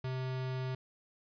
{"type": "tone", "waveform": "square", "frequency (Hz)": 129.6, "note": "C3", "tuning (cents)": -16, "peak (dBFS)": -35, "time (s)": [0.04, 0.75], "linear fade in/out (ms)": 5, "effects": ["resampled to 11025 Hz", "11-bit"]}